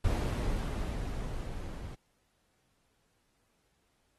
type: noise with level ramp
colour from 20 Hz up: brown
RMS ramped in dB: -29 to -42 dBFS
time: 0.04-1.95 s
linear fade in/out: 5 ms
effects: pink hiss -75 dBFS RMS until 4.18 s + AAC 32 kbps